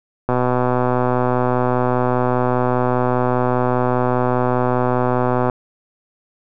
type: click train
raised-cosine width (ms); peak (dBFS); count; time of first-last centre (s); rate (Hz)
1; -4; 652; 0.29-5.498; 125
effects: none